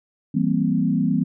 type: chord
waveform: sine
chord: C dominant seventh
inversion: first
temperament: equal with one note detuned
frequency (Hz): 164.81 / 194.19 / 233.1 / 261.6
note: E3 / G3 / Bb3 / C4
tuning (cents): 0 / -16 / 0 / 0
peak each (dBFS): -23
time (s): 0.34-1.24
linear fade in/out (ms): 10
effects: none